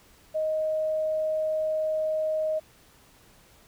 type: tone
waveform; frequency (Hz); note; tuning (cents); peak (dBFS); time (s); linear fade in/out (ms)
sine; 625; D#5; +8; -24; 0.34-2.6; 20
effects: pink hiss -57 dBFS RMS until 3.67 s

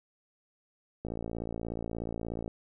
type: click train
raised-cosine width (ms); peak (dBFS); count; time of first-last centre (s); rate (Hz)
2; -23; 82; 1.05-2.479; 56.7
effects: none

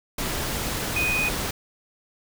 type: tone in noise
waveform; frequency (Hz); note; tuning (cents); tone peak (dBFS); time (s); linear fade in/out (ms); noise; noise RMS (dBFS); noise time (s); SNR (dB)
sine; 2489; D#7; 0; -22; 0.96-1.29; 5; pink; -28; 0.18-1.51; +3
effects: none

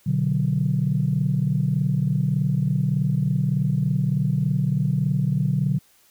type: chord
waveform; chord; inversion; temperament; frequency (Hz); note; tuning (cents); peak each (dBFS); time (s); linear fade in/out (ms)
sine; B minor; none; equal; 123.47 / 146.83 / 185; B2 / D3 / F#3; 0 / 0 / 0; -24 / -21 / -24; 0.06-5.79; 10
effects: tanh soft clip ceiling -10 dBFS + white hiss -58 dBFS RMS until 6.1 s

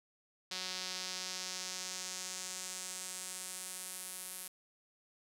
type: tone with band-pass filter sweep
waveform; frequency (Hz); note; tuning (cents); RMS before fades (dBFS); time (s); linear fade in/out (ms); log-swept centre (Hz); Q
sawtooth; 184.6; F#3; -4; -43; 0.51-4.48; 5; 4600 to 11000; 1.9
effects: none

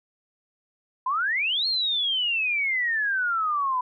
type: exponential two-way sweep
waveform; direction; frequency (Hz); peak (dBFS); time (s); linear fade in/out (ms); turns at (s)
sine; up then down; 987.8 to 4327 to 987.8; -22; 1.06-3.81; 5; 1.67
effects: none

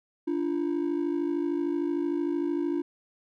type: ring-modulated tone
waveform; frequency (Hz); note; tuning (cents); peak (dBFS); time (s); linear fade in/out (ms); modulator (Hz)
triangle; 317.3; D#4; +34; -20; 0.27-2.82; 10; 26.6
effects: tanh soft clip ceiling -17 dBFS

